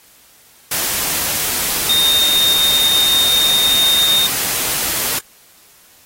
sine tone in noise, 3675 Hz, A#7, 25 cents flat, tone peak -12 dBFS, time 1.89-4.27 s, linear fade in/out 5 ms, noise white, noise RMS -19 dBFS, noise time 0.71-5.19 s, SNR +4 dB, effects white hiss -48 dBFS RMS until 6.05 s + AAC 48 kbps

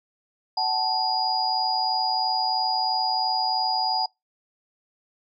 sine tone cluster, 749 / 872 / 4894 Hz, F#5 / A5 / D#8, +21 / -16 / -29 cents, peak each -26 dBFS, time 0.57-4.06 s, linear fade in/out 5 ms, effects noise-tail reverb RT60 0.2 s tail -26 dB re dry

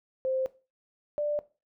sine tone pair in turn, 523.3 / 590.6 Hz, C5 / D5, 0 / +10 cents, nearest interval major second, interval 210 cents, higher second, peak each -26 dBFS, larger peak neither, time 0.25-0.46 / 1.18-1.39 s, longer neither, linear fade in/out 0 ms, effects noise-tail reverb RT60 0.3 s tail -17 dB re dry

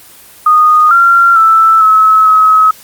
sine tone with pitch steps, 1235 / 1377 / 1322 / 1291 / 1279 Hz, D#6 / F6 / E6 / E6 / D#6, -13 / -25 / +5 / -37 / +47 cents, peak -3 dBFS, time 0.46-2.71 s, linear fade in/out 5 ms, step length 450 ms, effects white hiss -37 dBFS RMS until 2.83 s + Opus 24 kbps

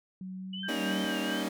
sine tone with pitch glide, 186.8 to 192.38 Hz, F#3 to G3, +17 to -32 cents, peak -37 dBFS, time 0.21-1.05 s, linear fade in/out 2 ms, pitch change +51 cents, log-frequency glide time 0.36-0.72 s
sine tone with vibrato, 2932 Hz, F#7, 16 cents flat, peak -38 dBFS, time 0.53-1.43 s, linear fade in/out 5 ms, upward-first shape triangle, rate 2.6 Hz, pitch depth 100 cents each way
sine tone with tremolo, 1583 Hz, G6, 17 cents sharp, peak -34 dBFS, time 0.63-1.43 s, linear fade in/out 5 ms, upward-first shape triangle, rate 4.7 Hz, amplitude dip 80%
sawtooth chord, Eb dominant seventh, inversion first, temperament just, 194.45 / 233.3 / 280 / 311.1 Hz, G3 / Bb3 / Db4 / Eb4, -14 / +2 / +18 / 0 cents, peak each -32 dBFS, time 0.68-1.49 s, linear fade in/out 10 ms
effects none

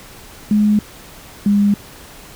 sine tone pair in turn, 209.9 / 203.5 Hz, G#3 / G#3, +19 / -35 cents, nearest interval minor second, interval 54 cents, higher first, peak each -10 dBFS, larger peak neither, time 0.51-0.79 / 1.46-1.74 s, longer neither, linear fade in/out 2 ms, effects pink hiss -39 dBFS RMS until 2.35 s

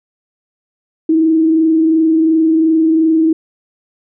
sine tone with frequency modulation, 321 Hz, E4, 46 cents flat, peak -8 dBFS, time 1.09-3.33 s, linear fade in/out 5 ms, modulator 22.8 Hz, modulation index 0.3, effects none

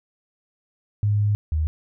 sine tone pair in turn, 103.83 / 77.78 Hz, G#2 / D#2, 0 / 0 cents, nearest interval perfect fourth, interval 500 cents, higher first, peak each -17 / -19 dBFS, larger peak first, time 1.03-1.35 / 1.52-1.67 s, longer first, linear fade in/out 0 ms, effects none

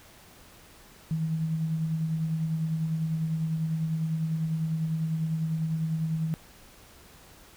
sine tone with tremolo, 160 Hz, D#3, 49 cents sharp, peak -24 dBFS, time 1.11-6.34 s, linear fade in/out 0 ms, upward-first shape sine, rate 10 Hz, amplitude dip 40%, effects pink hiss -53 dBFS RMS until 7.56 s

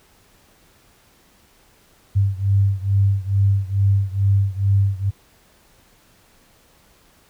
sine beating tone pair, 98 / 100.3 Hz, G2 / G2, 0 / +40 cents, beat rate 2.3 Hz, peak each -17 / -19 dBFS, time 2.15-5.11 s, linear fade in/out 20 ms, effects pink hiss -55 dBFS RMS until 7.29 s

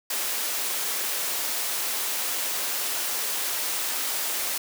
white high-pass noise, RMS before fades -28 dBFS, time 0.1-4.58 s, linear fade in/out 5 ms, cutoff 360 Hz, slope 12 dB/octave, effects none

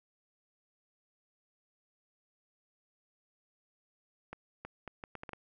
accelerating click train, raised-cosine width 0.5 ms, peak -27 dBFS, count 8, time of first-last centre 4.33-5.333 s, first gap 320 ms, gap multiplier 0.71, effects none

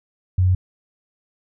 sine tone, 91.9 Hz, F#2, 11 cents flat, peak -13 dBFS, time 0.38-0.55 s, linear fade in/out 5 ms, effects none

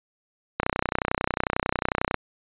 click train, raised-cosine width 0.5 ms, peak -7 dBFS, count 49, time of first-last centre 0.6-2.143 s, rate 31.1 Hz, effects resampled to 8000 Hz

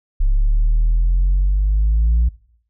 sine exponential sweep, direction up, 33.71 to 59.1 Hz, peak -10 dBFS, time 0.2-2.29 s, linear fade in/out 10 ms, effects noise-tail reverb RT60 0.6 s tail -20 dB re dry + tanh soft clip ceiling -10 dBFS

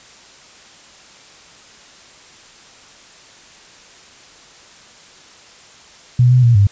sine tone with pitch steps, 123.5 / 126.1 / 118.7 / 100.7 Hz, B2 / B2 / A#2 / G2, 0 / +36 / +32 / +47 cents, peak -7 dBFS, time 6.19-6.67 s, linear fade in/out 5 ms, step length 120 ms, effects white hiss -43 dBFS RMS until 6.71 s + resampled to 16000 Hz

